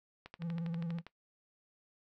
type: click train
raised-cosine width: 0.3 ms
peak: -31 dBFS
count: 11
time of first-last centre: 0.26-1.066 s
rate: 12.4 Hz
type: tone with vibrato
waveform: triangle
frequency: 167.8 Hz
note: E3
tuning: 31 cents sharp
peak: -33 dBFS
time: 0.39-1.02 s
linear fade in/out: 50 ms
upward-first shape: square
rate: 18 Hz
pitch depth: 40 cents each way
effects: noise-tail reverb RT60 0.1 s tail -18 dB re dry